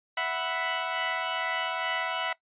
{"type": "chord", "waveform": "15% pulse", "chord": "E suspended second", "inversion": "none", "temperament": "equal", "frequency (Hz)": [659.3, 740, 987.8], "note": ["E5", "F#5", "B5"], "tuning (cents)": [0, 0, 0], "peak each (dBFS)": -26, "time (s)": [0.17, 2.33], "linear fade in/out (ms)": 5, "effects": ["noise-tail reverb RT60 0.1 s tail -20 dB re dry", "resampled to 8000 Hz"]}